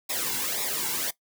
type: noise with flanger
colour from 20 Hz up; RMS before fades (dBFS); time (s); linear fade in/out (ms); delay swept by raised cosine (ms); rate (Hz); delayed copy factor
white; -29; 0.09-1.11; 10; 0.66 to 1.66; 1.9; -0.8
effects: noise-tail reverb RT60 0.1 s tail -18 dB re dry